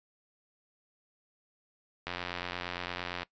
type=click train; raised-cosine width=0.3 ms; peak=-19 dBFS; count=104; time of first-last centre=2.07-3.231 s; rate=88.7 Hz; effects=noise-tail reverb RT60 0.1 s tail -21 dB re dry + resampled to 16000 Hz